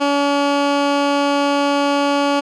15% pulse tone, 284.1 Hz, C#4, 43 cents sharp, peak -8 dBFS, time 0-2.41 s, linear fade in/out 20 ms, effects low-pass 5000 Hz 12 dB/octave

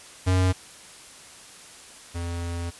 square tone pair in turn, 92.5 / 85.66 Hz, F#2 / F2, 0 / -33 cents, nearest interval minor second, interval 133 cents, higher first, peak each -19 / -29 dBFS, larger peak first, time 0.26-0.53 / 2.14-2.71 s, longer second, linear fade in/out 20 ms, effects white hiss -46 dBFS RMS until 2.79 s + resampled to 24000 Hz

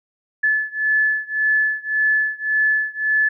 sine beating tone pair, 1728 / 1729.8 Hz, A6 / A6, -32 / -30 cents, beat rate 1.8 Hz, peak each -19 / -20 dBFS, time 0.43-3.29 s, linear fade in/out 10 ms, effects none

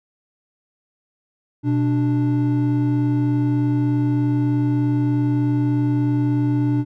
triangle tone pair together, 123.47 / 293.7 Hz, B2 / D4, 0 / 0 cents, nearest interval octave + minor third, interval 1500 cents, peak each -17 dBFS, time 1.63-6.85 s, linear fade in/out 50 ms, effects none

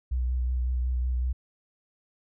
sine tone with vibrato, 62.3 Hz, B1, 16 cents sharp, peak -24 dBFS, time 0.11-1.33 s, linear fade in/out 10 ms, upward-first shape sine, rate 5.4 Hz, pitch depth 25 cents each way, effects none

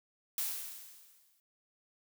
blue noise with exponential decay, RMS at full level -33 dBFS, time 0.38-1.4 s, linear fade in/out 1 ms, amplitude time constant 220 ms, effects none

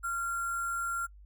sine tone with sample-and-hold, 1382 Hz, F6, 19 cents flat, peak -30 dBFS, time 0.03-1.07 s, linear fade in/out 20 ms, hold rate 8820 Hz, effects noise-tail reverb RT60 0.1 s tail -25 dB re dry + added 50 Hz sine -50 dBFS peak until 1.25 s

